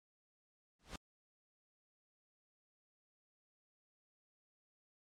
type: noise with exponential growth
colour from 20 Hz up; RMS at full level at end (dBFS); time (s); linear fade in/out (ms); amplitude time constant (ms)
pink; -41; 0.79-0.96; 5; 36
effects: low-pass 7000 Hz 12 dB/octave + MP3 96 kbps